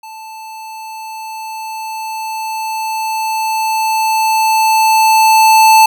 square tone with level ramp, 880 Hz, A5, in tune, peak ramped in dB -30 to -4 dBFS, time 0.03-5.86 s, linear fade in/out 5 ms, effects none

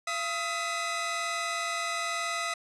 sawtooth tone cluster, 682 / 1265 / 2005 Hz, F5 / D#6 / B6, -41 / +28 / +26 cents, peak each -32 / -29 / -31 dBFS, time 0.07-2.54 s, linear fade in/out 5 ms, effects resampled to 22050 Hz

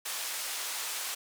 white band-pass noise, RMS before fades -36 dBFS, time 0.05-1.15 s, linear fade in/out 10 ms, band 670 to 11000 Hz, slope 12 dB/octave, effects none

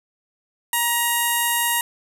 5% pulse tone with notch filter, 945 Hz, A#5, 23 cents sharp, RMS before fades -21 dBFS, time 0.73-1.81 s, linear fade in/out 2 ms, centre 5000 Hz, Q 0.68, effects none

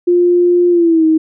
sine tone with pitch glide, 352.1 to 317.3 Hz, F4 to D#4, +14 to +34 cents, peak -7 dBFS, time 0.07-1.18 s, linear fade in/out 10 ms, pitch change -180 cents, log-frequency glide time 0.7-1.05 s, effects none

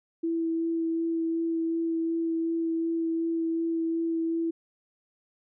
sine tone with vibrato, 329.6 Hz, E4, in tune, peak -25 dBFS, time 0.23-4.51 s, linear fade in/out 10 ms, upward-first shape sine, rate 2.7 Hz, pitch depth 11 cents each way, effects none

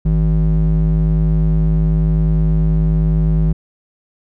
triangle ring-modulated tone, 105.1 Hz, G#2, 21 cents sharp, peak -6 dBFS, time 0.05-3.53 s, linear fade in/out 10 ms, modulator 54.6 Hz, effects none

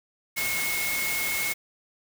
sine tone in noise, 2174 Hz, C#7, 34 cents flat, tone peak -28 dBFS, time 0.36-1.54 s, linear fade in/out 20 ms, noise white, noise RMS -30 dBFS, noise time 0.36-1.54 s, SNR -1 dB, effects none

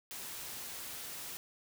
white noise, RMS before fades -44 dBFS, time 0.11-1.37 s, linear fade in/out 0 ms, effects none

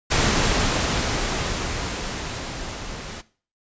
pink noise with level ramp, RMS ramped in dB -18 to -35 dBFS, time 0.1-3.22 s, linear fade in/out 20 ms, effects noise-tail reverb RT60 0.4 s tail -18 dB re dry + resampled to 16000 Hz

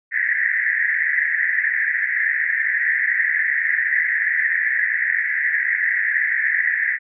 white band-pass noise, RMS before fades -20 dBFS, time 0.11-6.99 s, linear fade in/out 50 ms, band 1700 to 2000 Hz, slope 96 dB/octave, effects none

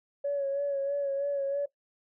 sine tone with vibrato, 560 Hz, C#5, 18 cents sharp, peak -26 dBFS, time 0.24-1.66 s, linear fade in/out 10 ms, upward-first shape sine, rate 3.1 Hz, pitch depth 34 cents each way, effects noise-tail reverb RT60 0.1 s tail -17 dB re dry + tanh soft clip ceiling -22 dBFS

